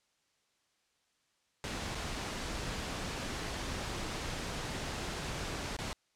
pink noise with dropouts, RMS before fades -38 dBFS, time 1.64-5.93 s, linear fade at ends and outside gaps 0 ms, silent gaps 1.948-1.953 / 5.766-5.788 s, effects white hiss -75 dBFS RMS until 6.15 s + low-pass 7000 Hz 12 dB/octave

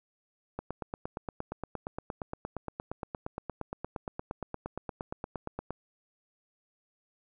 click train, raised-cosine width 1 ms, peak -21 dBFS, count 45, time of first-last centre 0.59-5.706 s, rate 8.6 Hz, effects none

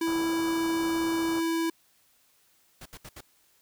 square tone, 329.6 Hz, E4, in tune, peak -26 dBFS, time 0.01-1.7 s, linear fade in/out 5 ms
white low-pass noise, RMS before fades -42 dBFS, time 0.06-1.41 s, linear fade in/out 20 ms, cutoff 1400 Hz, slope 96 dB/octave
pink noise bursts, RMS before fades -44 dBFS, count 4, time 2.81-3.208 s, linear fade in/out 5 ms, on 47 ms, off 70 ms
effects white hiss -65 dBFS RMS until 3.61 s

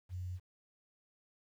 sine tone with quantisation, 90.6 Hz, F#2, 36 cents flat, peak -38 dBFS, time 0.09-0.4 s, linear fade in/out 50 ms, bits 11, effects none

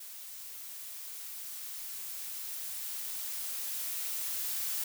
blue noise with level ramp, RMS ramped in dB -46 to -34 dBFS, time 0-4.84 s, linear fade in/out 5 ms, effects none

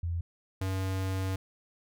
sine / square tone pair in turn, 85 / 94.99 Hz, F2 / F#2, -46 / +46 cents, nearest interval major second, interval 192 cents, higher second, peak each -29 / -30 dBFS, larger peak first, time 0.03-0.21 / 0.61-1.36 s, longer second, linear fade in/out 5 ms, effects none

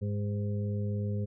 harmonic tone with a mistuned harmonic, 103 Hz, G#2, 14 cents flat, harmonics 1 / 2 / 4 / 5, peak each -30 / -36 / -42 / -44 dBFS, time 0.01-1.26 s, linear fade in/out 20 ms, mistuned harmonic 4, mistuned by -16 cents, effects none

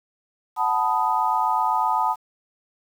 sine chord, B dominant seventh, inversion second, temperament equal, 740 / 880 / 987.8 / 1244.5 Hz, F#5 / A5 / B5 / D#6, 0 / 0 / 0 / 0 cents, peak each -27 / -22 / -24 / -26 dBFS, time 0.56-2.16 s, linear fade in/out 50 ms, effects 8-bit

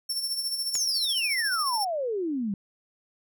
sawtooth tone with tremolo, 5420 Hz, E8, 47 cents sharp, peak -23 dBFS, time 0.09-1.85 s, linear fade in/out 10 ms, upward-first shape sine, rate 14 Hz, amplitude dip 55%
sine exponential sweep, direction down, 7120 to 189.5 Hz, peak -26 dBFS, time 0.74-2.54 s, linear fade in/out 2 ms
click, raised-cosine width 0.2 ms, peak -19 dBFS, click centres 0.754 s
effects none

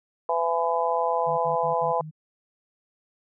harmonic tone, 167.6 Hz, E3, 29 cents sharp, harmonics 3 / 4 / 5 / 6, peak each -27 / -27 / -27 / -27 dBFS, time 0.29-2.01 s, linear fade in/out 2 ms
sine tone bursts, 155.56 Hz, D#3, in tune, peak -35 dBFS, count 5, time 1.26-2.112 s, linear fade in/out 20 ms, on 120 ms, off 63 ms
effects none

